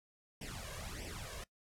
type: noise with flanger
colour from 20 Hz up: pink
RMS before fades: -45 dBFS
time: 0.41-1.44 s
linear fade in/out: 5 ms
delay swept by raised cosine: 0.36 to 1.86 ms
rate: 1.6 Hz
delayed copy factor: +0.8
effects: noise-tail reverb RT60 0.1 s tail -20 dB re dry + low-pass 11000 Hz 12 dB/octave